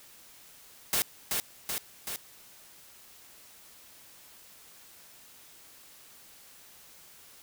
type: noise with echo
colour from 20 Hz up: white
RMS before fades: -27 dBFS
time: 0.93-1.02 s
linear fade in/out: 0 ms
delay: 380 ms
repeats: 3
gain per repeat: -3 dB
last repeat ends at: 2.16 s
effects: white hiss -54 dBFS RMS until 7.42 s